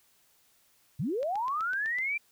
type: linear sweep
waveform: sine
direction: up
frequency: 108 to 2387 Hz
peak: -28 dBFS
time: 0.99-2.18 s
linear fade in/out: 10 ms
type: click train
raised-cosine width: 0.2 ms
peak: -28 dBFS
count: 7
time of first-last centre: 1.23-1.986 s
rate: 7.94 Hz
effects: white hiss -66 dBFS RMS until 2.31 s